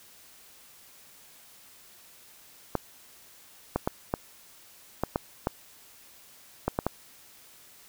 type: clicks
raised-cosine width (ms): 1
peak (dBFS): -11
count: 10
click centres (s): 2.753 / 3.76 / 3.875 / 4.139 / 5.036 / 5.159 / 5.471 / 6.68 / 6.789 / 6.866
effects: white hiss -54 dBFS RMS until 7.88 s